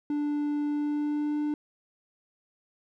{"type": "tone with pitch glide", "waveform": "triangle", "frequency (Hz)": [293.7, 297.5], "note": ["D4", "D4"], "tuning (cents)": [0, 22], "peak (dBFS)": -24, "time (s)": [0.1, 1.54], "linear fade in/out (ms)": 2, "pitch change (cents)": 22, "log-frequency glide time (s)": [0.66, 1.41], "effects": []}